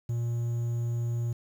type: tone with quantisation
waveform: triangle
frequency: 118.2 Hz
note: A#2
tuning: 24 cents sharp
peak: -25 dBFS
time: 0.09-1.33 s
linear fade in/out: 5 ms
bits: 9
effects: none